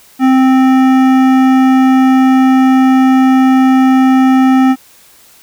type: tone with hard clipping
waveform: sine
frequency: 261.6 Hz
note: C4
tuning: in tune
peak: -7 dBFS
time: 0.19-4.76 s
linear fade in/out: 50 ms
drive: 14 dB
effects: white hiss -43 dBFS RMS until 5.42 s